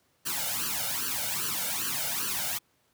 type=noise with flanger; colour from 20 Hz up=white; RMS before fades=-31 dBFS; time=0.25-2.59 s; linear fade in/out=20 ms; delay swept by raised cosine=0.67 to 1.4 ms; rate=2.5 Hz; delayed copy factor=+1; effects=pink hiss -69 dBFS RMS until 2.93 s + high-pass 100 Hz 12 dB/octave